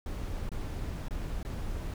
brown noise with dropouts, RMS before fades -35 dBFS, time 0.06-1.94 s, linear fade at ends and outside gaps 2 ms, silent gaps 0.492-0.517 / 1.084-1.108 / 1.43-1.449 s, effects none

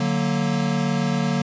square chord, D augmented, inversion none, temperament equal, 146.83 / 185 / 233.1 Hz, D3 / F#3 / A#3, 0 / 0 / 0 cents, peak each -25 dBFS, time 0-1.42 s, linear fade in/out 5 ms, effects resampled to 16000 Hz

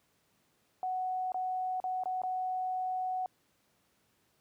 sine tone with dropouts, 742 Hz, F#5, 5 cents sharp, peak -31 dBFS, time 0.83-3.26 s, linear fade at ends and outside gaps 1 ms, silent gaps 1.32-1.344 / 1.801-1.84 / 2.036-2.057 / 2.218-2.235 s, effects pink hiss -72 dBFS RMS until 4.4 s + high-pass 100 Hz 12 dB/octave

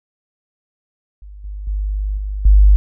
sine tone with level steps, 50.3 Hz, G1, 45 cents sharp, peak -33 / -25 / -17 / -20 / -5 dBFS, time 1.22-2.76 s, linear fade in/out 0 ms, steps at 1.44 / 1.67 / 2.17 / 2.45 s, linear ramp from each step 5 ms, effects none

